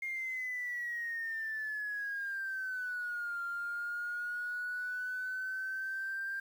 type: exponential two-way sweep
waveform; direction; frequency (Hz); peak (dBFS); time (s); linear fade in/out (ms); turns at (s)
sine; down then up; 2130 to 1390 to 1589; -34; 0.02-6.4; 5; 3.42
effects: tanh soft clip ceiling -31 dBFS + 10-bit